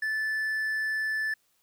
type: tone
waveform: triangle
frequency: 1749 Hz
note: A6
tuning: 11 cents flat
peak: -25 dBFS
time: 0.02-1.34 s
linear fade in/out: 5 ms
effects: white hiss -70 dBFS RMS until 1.62 s